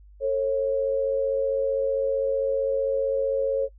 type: tone pair together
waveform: sine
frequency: 447.8 / 543.3 Hz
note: A4 / C#5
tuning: +30 / -35 cents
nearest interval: minor third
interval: 335 cents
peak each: -27 / -22 dBFS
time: 0.2-3.69 s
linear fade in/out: 50 ms
effects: noise-tail reverb RT60 0.1 s tail -25 dB re dry + added 50 Hz sine -47 dBFS peak until 3.78 s